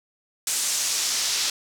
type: noise with band-pass filter sweep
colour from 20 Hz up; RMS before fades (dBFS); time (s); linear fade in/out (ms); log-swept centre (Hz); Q
pink; -25; 0.47-1.5; 2; 7700 to 5100; 1.4
effects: none